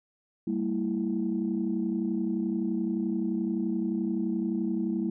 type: chord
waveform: sine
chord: E diminished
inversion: first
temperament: equal with one note detuned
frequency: 196 / 227.6 / 329.6 Hz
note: G3 / Bb3 / E4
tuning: 0 / -41 / 0 cents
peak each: -30 dBFS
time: 0.47-5.1 s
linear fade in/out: 5 ms
effects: tanh soft clip ceiling -18 dBFS